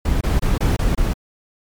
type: noise bursts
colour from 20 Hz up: brown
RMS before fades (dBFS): -17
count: 6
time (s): 0.05-1.135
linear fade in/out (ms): 5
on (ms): 160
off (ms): 25
effects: MP3 96 kbps